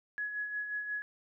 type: tone with tremolo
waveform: sine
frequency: 1684 Hz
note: G#6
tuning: 24 cents sharp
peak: -32 dBFS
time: 0.18-1.02 s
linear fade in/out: 0 ms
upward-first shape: sine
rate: 5.6 Hz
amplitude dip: 50%
effects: none